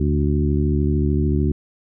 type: harmonic tone with a mistuned harmonic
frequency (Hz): 73.42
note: D2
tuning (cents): 0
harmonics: 1 / 2 / 3 / 4 / 5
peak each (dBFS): -19 / -22 / -24 / -25 / -26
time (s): 0-1.52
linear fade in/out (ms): 5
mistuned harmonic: 1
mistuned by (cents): +83
effects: none